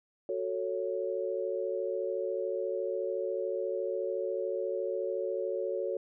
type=chord; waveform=sine; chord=F# minor; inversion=none; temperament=just; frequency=370 / 444 / 555 Hz; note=F#4 / A4 / C#5; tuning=0 / +16 / +2 cents; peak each=-35 / -35 / -34 dBFS; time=0.29-5.97 s; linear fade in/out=2 ms; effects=none